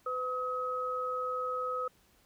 sine tone pair together, 505 / 1272.5 Hz, B4 / D#6, +39 / +39 cents, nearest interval octave + major third, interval 1600 cents, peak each -36 / -33 dBFS, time 0.06-1.88 s, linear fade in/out 5 ms, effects pink hiss -66 dBFS RMS until 2.25 s

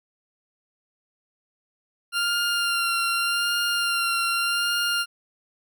20% pulse tone with vibrato, 1392 Hz, F6, 6 cents flat, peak -17 dBFS, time 2.12-5.06 s, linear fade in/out 50 ms, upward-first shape sine, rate 0.84 Hz, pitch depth 21 cents each way, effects none

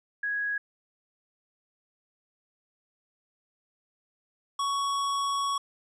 sine / square tone pair in turn, 1661.2 / 1116.2 Hz, G#6 / C#6, 0 / +12 cents, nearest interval perfect fifth, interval 688 cents, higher first, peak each -27 dBFS, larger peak neither, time 0.23-0.58 / 4.59-5.58 s, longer second, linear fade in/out 5 ms, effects resampled to 22050 Hz

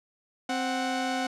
sawtooth tone pair together, 261.6 / 740 Hz, C4 / F#5, 0 / 0 cents, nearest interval octave + tritone, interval 1800 cents, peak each -26 / -26 dBFS, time 0.49-1.27 s, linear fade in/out 5 ms, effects low-pass 7000 Hz 12 dB/octave

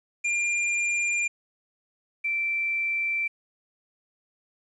square / sine tone pair in turn, 2397 / 2341 Hz, D7 / D7, +35 / -6 cents, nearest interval unison, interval 41 cents, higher first, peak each -24 dBFS, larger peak neither, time 0.24-1.28 / 2.24-3.28 s, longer neither, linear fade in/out 10 ms, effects resampled to 24000 Hz + 10-bit

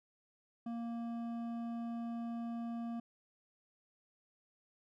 sine tone with hard clipping, 233.1 Hz, A#3, in tune, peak -40 dBFS, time 0.66-3 s, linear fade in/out 5 ms, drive 9 dB, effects none

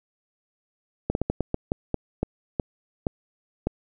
slowing click train, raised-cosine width 2 ms, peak -10 dBFS, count 12, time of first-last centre 1.1-3.67 s, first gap 51 ms, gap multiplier 1.28, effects none

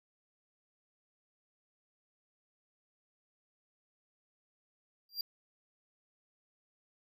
square tone with exponential growth, 4753 Hz, D8, 20 cents sharp, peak -30 dBFS, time 5.09-5.21 s, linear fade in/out 2 ms, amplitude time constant 25 ms, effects none

